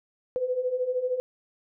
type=beating tone pair; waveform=sine; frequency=493.9 / 506.9 Hz; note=B4 / B4; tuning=0 / +45 cents; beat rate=13 Hz; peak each=-31 / -26 dBFS; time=0.36-1.2 s; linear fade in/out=0 ms; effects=none